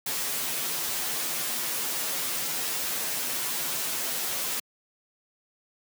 white noise with comb filter, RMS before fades -30 dBFS, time 0.06-4.6 s, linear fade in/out 5 ms, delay 10 ms, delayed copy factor -0.85, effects high-pass 150 Hz 12 dB/octave

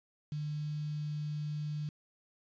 sine tone with quantisation, 149.9 Hz, D3, 36 cents sharp, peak -34 dBFS, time 0.32-1.89 s, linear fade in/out 2 ms, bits 9, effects resampled to 16000 Hz

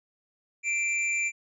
square tone with amplitude modulation, 2355 Hz, D7, 4 cents sharp, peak -24 dBFS, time 0.63-1.32 s, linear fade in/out 50 ms, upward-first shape sine, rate 278 Hz, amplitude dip 40%, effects resampled to 22050 Hz

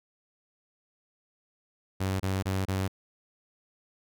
sawtooth tone bursts, 95.4 Hz, G2, 47 cents flat, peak -23 dBFS, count 4, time 2-2.881 s, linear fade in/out 10 ms, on 200 ms, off 27 ms, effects none

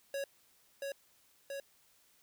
square tone with echo, 554.4 Hz, C#5, in tune, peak -36 dBFS, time 0.14-0.24 s, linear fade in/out 2 ms, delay 680 ms, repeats 2, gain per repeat -2 dB, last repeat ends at 1.6 s, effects white hiss -68 dBFS RMS until 2.22 s

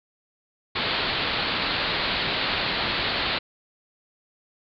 white low-pass noise, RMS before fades -26 dBFS, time 0.75-3.39 s, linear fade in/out 10 ms, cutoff 4500 Hz, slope 96 dB/octave, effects none

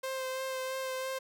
sawtooth tone with vibrato, 523.3 Hz, C5, in tune, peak -30 dBFS, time 0.03-1.19 s, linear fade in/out 10 ms, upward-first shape sine, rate 3 Hz, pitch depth 16 cents each way, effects none

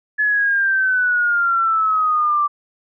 sine exponential sweep, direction down, 1716 to 1168 Hz, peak -14 dBFS, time 0.18-2.48 s, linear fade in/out 20 ms, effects none

